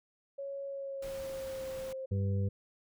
sine tone with pitch glide, 554.4 to 527.8 Hz, C#5 to C5, 0 to +15 cents, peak -37 dBFS, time 0.38-2.06 s, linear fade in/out 10 ms, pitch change -85 cents, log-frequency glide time 0.66-1.67 s
pink noise, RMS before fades -49 dBFS, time 1.02-1.93 s, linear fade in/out 5 ms
harmonic tone, 98.6 Hz, G2, 11 cents sharp, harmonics 1 / 2 / 4 / 5, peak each -29 / -38 / -46 / -43 dBFS, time 2.11-2.49 s, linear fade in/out 10 ms
effects none

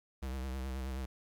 square tone with vibrato, 65.5 Hz, C2, 2 cents sharp, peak -37 dBFS, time 0.22-1.06 s, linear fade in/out 10 ms, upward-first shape sine, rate 9.4 Hz, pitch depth 57 cents each way, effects 11-bit

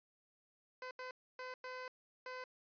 15% pulse tone bursts at uneven times, 509 Hz, C5, 48 cents flat, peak -38 dBFS, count 5, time 0.82-0.91 / 0.99-1.11 / 1.39-1.54 / 1.64-1.88 / 2.26-2.44 s, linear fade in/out 2 ms, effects resampled to 11025 Hz

